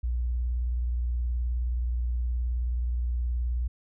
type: tone with vibrato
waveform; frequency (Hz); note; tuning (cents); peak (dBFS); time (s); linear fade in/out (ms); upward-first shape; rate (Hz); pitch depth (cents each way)
sine; 60.2; B1; -44; -25; 0.03-3.68; 10; square; 19; 57
effects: none